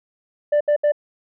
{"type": "tone bursts", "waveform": "sine", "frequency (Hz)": 590, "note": "D5", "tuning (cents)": 8, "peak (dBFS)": -11, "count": 3, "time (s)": [0.52, 0.921], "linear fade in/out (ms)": 10, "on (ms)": 87, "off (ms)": 70, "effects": ["tanh soft clip ceiling -13 dBFS"]}